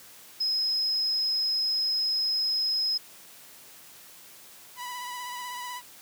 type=tone; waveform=sine; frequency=5110 Hz; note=D#8; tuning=45 cents sharp; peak=-24 dBFS; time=0.4-2.98 s; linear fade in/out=10 ms
type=tone with vibrato; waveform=sawtooth; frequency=986 Hz; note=B5; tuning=3 cents flat; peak=-31 dBFS; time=4.76-5.82 s; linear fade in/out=50 ms; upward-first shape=sine; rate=16 Hz; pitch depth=28 cents each way
effects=white hiss -50 dBFS RMS until 6.01 s + high-pass 100 Hz 12 dB/octave